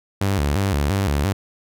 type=tone with vibrato; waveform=sawtooth; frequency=84.1 Hz; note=E2; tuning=35 cents sharp; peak=-14 dBFS; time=0.21-1.33 s; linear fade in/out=5 ms; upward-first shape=square; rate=2.9 Hz; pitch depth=270 cents each way; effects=none